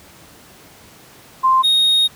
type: tone pair in turn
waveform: sine / triangle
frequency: 1046.5 / 3729 Hz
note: C6 / A#7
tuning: 0 / 0 cents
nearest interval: octave + minor seventh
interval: 2200 cents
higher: second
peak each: -10 dBFS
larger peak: neither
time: 1.43-1.63 / 1.63-2.08 s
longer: second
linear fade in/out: 20 ms
effects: pink hiss -44 dBFS RMS until 2.15 s + high-pass 80 Hz 12 dB/octave